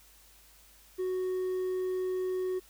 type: tone with hard clipping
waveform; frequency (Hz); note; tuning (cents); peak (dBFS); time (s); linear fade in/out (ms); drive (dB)
triangle; 370; F#4; 0; -30; 0.98-2.6; 20; 5
effects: added 50 Hz sine -62 dBFS peak until 2.69 s + white hiss -59 dBFS RMS until 2.69 s